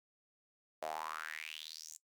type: tone with high-pass filter sweep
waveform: sawtooth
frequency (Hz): 78.4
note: D#2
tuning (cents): +14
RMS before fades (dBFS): -45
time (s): 0.82-1.97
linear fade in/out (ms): 5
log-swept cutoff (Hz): 610 to 7400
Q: 5.8
effects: noise-tail reverb RT60 0.1 s tail -18 dB re dry